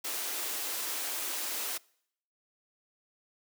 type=high-pass noise; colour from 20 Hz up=white; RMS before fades=-35 dBFS; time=0.04-1.78 s; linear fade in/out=10 ms; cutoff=260 Hz; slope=96 dB/octave; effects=noise-tail reverb RT60 0.7 s tail -25 dB re dry